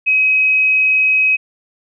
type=tone; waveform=sine; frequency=2539 Hz; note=D#7; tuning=34 cents sharp; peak=-10 dBFS; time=0.06-1.37 s; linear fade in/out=20 ms; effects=none